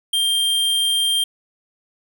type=tone; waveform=square; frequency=3183 Hz; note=G7; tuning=26 cents sharp; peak=-17 dBFS; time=0.13-1.24 s; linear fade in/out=5 ms; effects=none